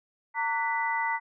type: tone cluster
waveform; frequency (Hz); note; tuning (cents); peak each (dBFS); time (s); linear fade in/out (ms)
sine; 913 / 1151 / 1478 / 1984; A#5 / D6 / F#6 / B6; -36 / -35 / -2 / +7; -28 / -37 / -37 / -30; 0.34-1.2; 50
effects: none